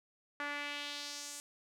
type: tone with band-pass filter sweep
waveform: sawtooth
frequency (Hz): 289.7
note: D4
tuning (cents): -24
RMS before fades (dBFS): -42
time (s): 0.4-1.4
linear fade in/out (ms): 0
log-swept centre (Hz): 1600 to 8200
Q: 1.9
effects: none